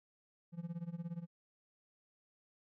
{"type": "tone with tremolo", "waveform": "triangle", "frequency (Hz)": 170, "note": "F3", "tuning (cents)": -46, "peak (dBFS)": -35, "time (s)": [0.52, 1.27], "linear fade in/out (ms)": 50, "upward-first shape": "sine", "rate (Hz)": 17, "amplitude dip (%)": 90, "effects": []}